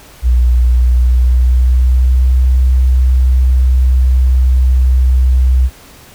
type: tone with pitch glide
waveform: sine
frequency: 60.8 to 63.75 Hz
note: B1 to C2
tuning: -26 to -44 cents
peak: -6 dBFS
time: 0.22-5.7 s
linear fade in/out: 50 ms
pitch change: +82 cents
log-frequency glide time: 0.63-2.39 s
effects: pink hiss -39 dBFS RMS until 6.14 s